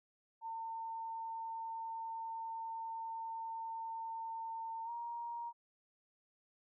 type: tone with pitch glide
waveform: sine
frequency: 905 to 940.7 Hz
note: A5 to A#5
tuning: +48 to +15 cents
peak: -40 dBFS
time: 0.41-5.53 s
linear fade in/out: 50 ms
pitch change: +67 cents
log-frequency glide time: 4.85-4.9 s
effects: none